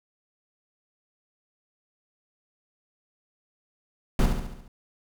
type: noise with echo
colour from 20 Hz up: brown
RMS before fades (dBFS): -19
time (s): 4.19-4.26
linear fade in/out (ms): 2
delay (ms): 70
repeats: 6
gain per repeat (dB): -5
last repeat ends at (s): 4.68
effects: none